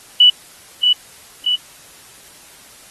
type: tone with echo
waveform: sine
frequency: 2960 Hz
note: F#7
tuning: in tune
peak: -5 dBFS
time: 0.2-0.3 s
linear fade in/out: 5 ms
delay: 630 ms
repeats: 2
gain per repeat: -4 dB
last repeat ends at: 1.56 s
effects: white hiss -43 dBFS RMS until 2.9 s + AAC 32 kbps